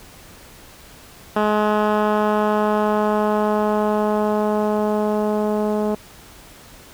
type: tone with low-pass filter sweep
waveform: 10% pulse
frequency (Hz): 211.4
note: G#3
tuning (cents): +31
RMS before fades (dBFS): -19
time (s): 1.36-5.95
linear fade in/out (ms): 5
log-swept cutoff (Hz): 1800 to 560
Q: 0.78
effects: pink hiss -44 dBFS RMS until 6.93 s